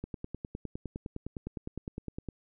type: click train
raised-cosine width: 3 ms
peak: -24 dBFS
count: 23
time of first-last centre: 0.04-2.287 s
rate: 9.79 Hz
effects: none